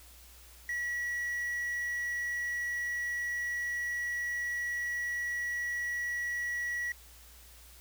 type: tone with quantisation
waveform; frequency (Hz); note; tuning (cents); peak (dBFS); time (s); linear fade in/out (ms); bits
triangle; 1931; B6; -39; -30; 0.69-6.92; 2; 9
effects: added 60 Hz sine -55 dBFS peak until 7.8 s + white hiss -56 dBFS RMS until 7.8 s